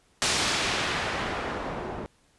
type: noise with low-pass filter sweep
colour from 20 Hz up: white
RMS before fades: -29 dBFS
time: 0.22-2.06 s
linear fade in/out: 0 ms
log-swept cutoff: 7100 to 600 Hz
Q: 0.71
effects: pink hiss -64 dBFS RMS until 2.38 s + resampled to 24000 Hz